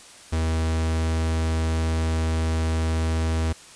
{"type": "tone", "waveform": "45% pulse", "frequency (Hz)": 80.5, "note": "E2", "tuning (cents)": -41, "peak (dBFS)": -21, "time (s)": [0.32, 3.53], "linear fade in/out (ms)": 10, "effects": ["white hiss -46 dBFS RMS until 3.75 s", "resampled to 22050 Hz"]}